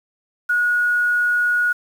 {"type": "tone with quantisation", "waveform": "sine", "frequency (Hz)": 1452, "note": "F#6", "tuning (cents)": -33, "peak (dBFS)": -15, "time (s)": [0.49, 1.73], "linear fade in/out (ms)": 10, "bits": 7, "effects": []}